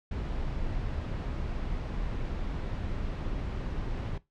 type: noise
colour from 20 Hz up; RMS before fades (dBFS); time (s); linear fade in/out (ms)
brown; -33; 0.11-4.18; 5
effects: noise-tail reverb RT60 0.2 s tail -19 dB re dry + low-pass 4000 Hz 12 dB/octave